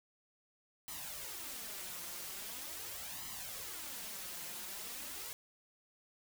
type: noise with flanger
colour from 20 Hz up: white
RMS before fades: -45 dBFS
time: 0.88-5.33 s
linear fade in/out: 0 ms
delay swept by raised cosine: 0.98 to 5.78 ms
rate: 0.42 Hz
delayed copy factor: +0.65
effects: none